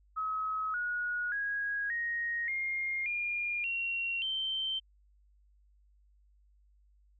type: tone with pitch steps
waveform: sine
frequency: 1279 / 1452.3 / 1649.1 / 1872.6 / 2126 / 2414 / 2742 / 3113 Hz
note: D#6 / F#6 / G#6 / A#6 / C7 / D7 / F7 / G7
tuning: +47 / -33 / -13 / +7 / +27 / +47 / -32 / -13 cents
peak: -31 dBFS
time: 0.16-4.8 s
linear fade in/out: 20 ms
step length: 580 ms
effects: added 50 Hz sine -62 dBFS peak until 7.19 s